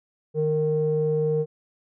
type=tone with low-pass filter; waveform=square; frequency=154 Hz; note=D#3; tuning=17 cents flat; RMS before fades=-23 dBFS; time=0.34-1.46 s; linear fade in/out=50 ms; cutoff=440 Hz; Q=6.7; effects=none